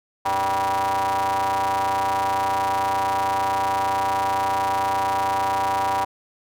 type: ring-modulated tone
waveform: 45% pulse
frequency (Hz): 95.5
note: G2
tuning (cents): -45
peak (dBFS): -17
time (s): 0.25-6.05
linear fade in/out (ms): 10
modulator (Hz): 874
effects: none